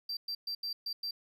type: tone bursts at uneven times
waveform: triangle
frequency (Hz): 4699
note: D8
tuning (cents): 0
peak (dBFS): -33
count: 6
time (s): 0.09-0.17 / 0.28-0.35 / 0.47-0.55 / 0.63-0.73 / 0.86-0.93 / 1.03-1.11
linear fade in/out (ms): 5
effects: none